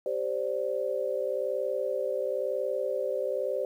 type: chord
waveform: sine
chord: G suspended fourth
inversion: none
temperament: equal with one note detuned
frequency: 392 / 523.3 / 584.3 Hz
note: G4 / C5 / D5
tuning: 0 / 0 / -9 cents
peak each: -34 / -30 / -32 dBFS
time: 0.06-3.65 s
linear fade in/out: 2 ms
effects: 10-bit